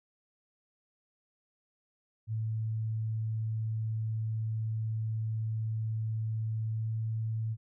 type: tone with pitch glide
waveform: sine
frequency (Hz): 110.5 to 111.27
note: A2 to A2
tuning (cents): +8 to +20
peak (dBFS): -30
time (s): 2.27-7.57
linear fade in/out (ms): 50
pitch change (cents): +12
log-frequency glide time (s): 6.72-6.9
effects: none